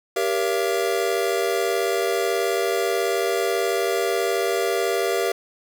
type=chord; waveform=square; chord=G diminished seventh; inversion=none; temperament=just; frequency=392 / 470.4 / 564.5 / 677.4 Hz; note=G4 / Bb4 / Db5 / Fb5; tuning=0 / +16 / +31 / +47 cents; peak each=-25 / -26 / -31 / -27 dBFS; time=0.16-5.32 s; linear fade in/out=5 ms; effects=none